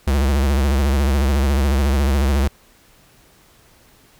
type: tone with vibrato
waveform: square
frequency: 69 Hz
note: C#2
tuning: 7 cents flat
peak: -15 dBFS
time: 0.07-2.48 s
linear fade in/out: 5 ms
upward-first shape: sine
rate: 14 Hz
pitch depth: 110 cents each way
effects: pink hiss -52 dBFS RMS until 4.19 s